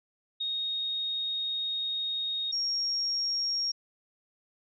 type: tone pair in turn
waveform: sine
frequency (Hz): 3729 / 5572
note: A#7 / F8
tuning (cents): 0 / -5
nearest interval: perfect fifth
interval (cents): 695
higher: second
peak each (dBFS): -29 / -27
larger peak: second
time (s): 0.4-2.52 / 2.52-3.72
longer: first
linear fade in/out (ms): 10
effects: none